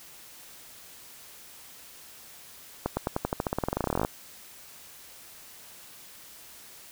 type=accelerating click train; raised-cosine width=1 ms; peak=-12 dBFS; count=25; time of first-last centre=2.86-4.049 s; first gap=110 ms; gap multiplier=0.92; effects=white hiss -49 dBFS RMS until 6.91 s